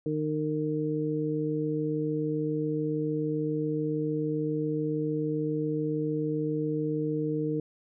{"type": "harmonic tone", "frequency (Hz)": 153, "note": "D#3", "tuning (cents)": -29, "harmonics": [1, 2, 3], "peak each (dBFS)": [-32, -30, -31], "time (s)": [0.06, 7.6], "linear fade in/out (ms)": 2, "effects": []}